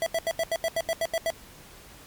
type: tone bursts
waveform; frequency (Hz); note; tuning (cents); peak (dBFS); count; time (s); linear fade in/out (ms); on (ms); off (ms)
square; 659.3; E5; 0; -24; 11; 0.02-1.303; 0; 43; 81
effects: pink hiss -49 dBFS RMS until 2.06 s + MP3 96 kbps